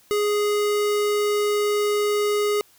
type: tone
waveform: square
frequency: 415.3 Hz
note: G#4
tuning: in tune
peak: -20 dBFS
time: 0.11-2.61 s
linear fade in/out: 0 ms
effects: white hiss -56 dBFS RMS until 2.78 s